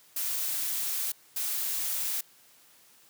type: noise bursts at uneven times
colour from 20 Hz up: blue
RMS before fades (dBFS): -31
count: 2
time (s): 0.16-1.12 / 1.36-2.21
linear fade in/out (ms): 5
effects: white hiss -59 dBFS RMS until 3.09 s + high-pass 100 Hz 12 dB/octave